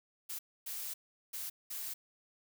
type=noise bursts at uneven times; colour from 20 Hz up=blue; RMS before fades=-41 dBFS; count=4; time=0.29-0.39 / 0.66-0.94 / 1.33-1.5 / 1.7-1.94 s; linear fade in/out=10 ms; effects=none